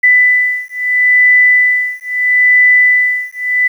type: beating tone pair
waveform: sine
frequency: 1992 / 1992.76 Hz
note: B6 / B6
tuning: +14 / +15 cents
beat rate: 0.76 Hz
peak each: -10 dBFS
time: 0.03-3.68 s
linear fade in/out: 10 ms
effects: 7-bit